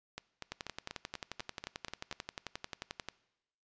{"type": "two click trains", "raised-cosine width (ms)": 0.2, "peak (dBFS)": [-21, -23], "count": [30, 9], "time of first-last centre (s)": [[0.52, 3.086], [0.18, 2.126]], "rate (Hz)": [11.3, 4.11], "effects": ["noise-tail reverb RT60 0.9 s tail -21 dB re dry", "resampled to 16000 Hz"]}